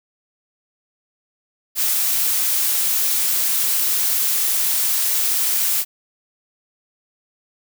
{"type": "noise", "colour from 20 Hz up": "blue", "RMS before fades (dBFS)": -19, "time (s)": [1.75, 5.85], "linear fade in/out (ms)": 50, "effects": []}